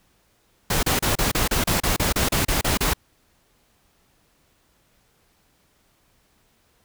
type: noise bursts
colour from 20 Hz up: pink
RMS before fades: -21 dBFS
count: 14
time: 0.7-2.936 s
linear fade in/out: 5 ms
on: 130 ms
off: 32 ms
effects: pink hiss -63 dBFS RMS until 6.84 s